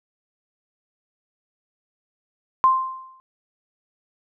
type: tone with exponential decay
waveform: sine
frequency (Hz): 1046.5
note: C6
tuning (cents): 0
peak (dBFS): -10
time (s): 2.64-3.2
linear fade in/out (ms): 0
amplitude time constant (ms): 120
effects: none